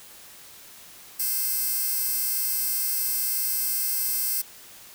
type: tone with high-pass filter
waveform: 15% pulse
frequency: 523 Hz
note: C5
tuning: 1 cent flat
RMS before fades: -26 dBFS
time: 1.19-4.42 s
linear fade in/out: 10 ms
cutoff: 11000 Hz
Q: 0.73
effects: white hiss -47 dBFS RMS until 4.94 s